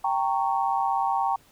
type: chord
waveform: sine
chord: G diminished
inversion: none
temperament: equal with one note detuned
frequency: 784 / 920.6 / 1108.7 Hz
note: G5 / Bb5 / Db6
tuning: 0 / -22 / 0 cents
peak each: -25 / -26 / -29 dBFS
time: 0.04-1.36 s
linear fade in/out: 5 ms
effects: pink hiss -58 dBFS RMS until 1.51 s